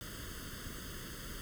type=noise with comb filter; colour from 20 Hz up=pink; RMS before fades=-45 dBFS; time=0.01-1.41 s; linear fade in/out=0 ms; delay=0.62 ms; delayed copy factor=+0.95; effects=none